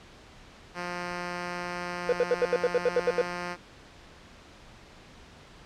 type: tone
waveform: 5% pulse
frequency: 176.5 Hz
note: F3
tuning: 19 cents sharp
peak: -21 dBFS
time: 0.74-3.57 s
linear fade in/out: 50 ms
type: tone bursts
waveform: triangle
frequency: 493.9 Hz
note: B4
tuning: in tune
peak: -18 dBFS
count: 11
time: 2.09-3.215 s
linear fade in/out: 2 ms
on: 35 ms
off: 74 ms
effects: pink hiss -51 dBFS RMS until 5.65 s + low-pass 5000 Hz 12 dB/octave